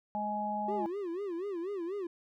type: harmonic tone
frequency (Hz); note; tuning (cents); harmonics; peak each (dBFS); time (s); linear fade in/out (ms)
209.5; G#3; +15; 1 / 3 / 4; -38 / -40 / -33; 0.15-0.86; 0
type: tone with vibrato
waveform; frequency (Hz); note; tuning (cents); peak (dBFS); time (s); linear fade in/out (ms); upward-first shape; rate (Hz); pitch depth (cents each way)
triangle; 370; F#4; 0; -32; 0.68-2.07; 5; sine; 4.1; 190
effects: none